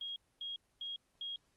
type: tone bursts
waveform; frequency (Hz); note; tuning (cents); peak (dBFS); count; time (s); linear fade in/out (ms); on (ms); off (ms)
sine; 3274; G#7; -25; -39; 4; 0.01-1.36; 2; 150; 250
effects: pink hiss -75 dBFS RMS until 1.56 s + Opus 24 kbps